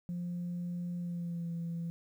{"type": "tone with pitch glide", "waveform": "sine", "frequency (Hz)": [175.3, 168.65], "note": ["F3", "E3"], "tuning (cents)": [7, 40], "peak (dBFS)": -33, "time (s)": [0.09, 1.9], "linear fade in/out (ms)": 0, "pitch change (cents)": -67, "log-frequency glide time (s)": [0.97, 1.52], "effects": ["tanh soft clip ceiling -32 dBFS", "11-bit"]}